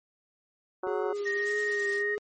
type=harmonic tone; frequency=185 Hz; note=F#3; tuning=in tune; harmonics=2 / 3 / 4 / 5 / 6 / 7 / 8; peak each=-32 / -36 / -38 / -40 / -42 / -43 / -44 dBFS; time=0.83-1.13 s; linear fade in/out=5 ms
type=tone with vibrato; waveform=triangle; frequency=410.4 Hz; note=G#4; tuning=21 cents flat; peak=-28 dBFS; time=0.87-2.18 s; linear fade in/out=0 ms; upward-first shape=triangle; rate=1.7 Hz; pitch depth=37 cents each way
type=noise with tremolo; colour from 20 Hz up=blue; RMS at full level=-38 dBFS; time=1.14-2.03 s; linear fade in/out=50 ms; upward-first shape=sine; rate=9.1 Hz; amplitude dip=35%
type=tone; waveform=sine; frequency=1864.7 Hz; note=A#6; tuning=in tune; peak=-28 dBFS; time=1.25-2.16 s; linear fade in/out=20 ms
effects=low-pass 12000 Hz 12 dB/octave + MP3 32 kbps